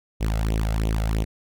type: tone with flanger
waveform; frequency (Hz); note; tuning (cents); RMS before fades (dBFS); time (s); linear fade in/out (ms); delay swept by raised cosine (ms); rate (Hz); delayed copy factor
sawtooth; 54.3; A1; -22; -23; 0.2-1.25; 20; 0.3 to 1.5; 3; +0.8
effects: none